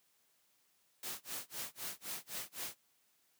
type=noise with tremolo; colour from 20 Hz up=white; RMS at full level=-41 dBFS; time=1.03-2.76 s; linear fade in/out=2 ms; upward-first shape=sine; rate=3.9 Hz; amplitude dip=100%; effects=white hiss -74 dBFS RMS until 3.39 s + high-pass 100 Hz 12 dB/octave